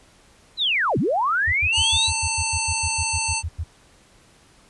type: linear two-way sweep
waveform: sine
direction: down then up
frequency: 4100 to 100 to 4100 Hz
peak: -18 dBFS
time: 0.57-2.11 s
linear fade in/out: 50 ms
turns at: 0.98 s
type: tone bursts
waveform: sine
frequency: 82.1 Hz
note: E2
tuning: 6 cents flat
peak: -23 dBFS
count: 15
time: 1.47-3.639 s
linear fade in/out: 10 ms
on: 55 ms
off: 96 ms
type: harmonic tone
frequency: 892 Hz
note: A5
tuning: 23 cents sharp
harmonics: 1 / 3 / 5 / 7 / 9 / 10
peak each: -29 / -27 / -30 / -29 / -30 / -30 dBFS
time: 1.72-3.43 s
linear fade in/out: 50 ms
effects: pink hiss -54 dBFS RMS until 4.69 s + resampled to 24000 Hz